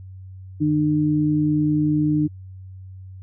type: tone pair together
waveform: sine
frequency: 151.7 / 302.1 Hz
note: D#3 / D4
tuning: -44 / +49 cents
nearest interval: octave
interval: 1193 cents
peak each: -21 / -18 dBFS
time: 0.6-2.28 s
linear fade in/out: 20 ms
effects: added 94 Hz sine -36 dBFS peak until 3.22 s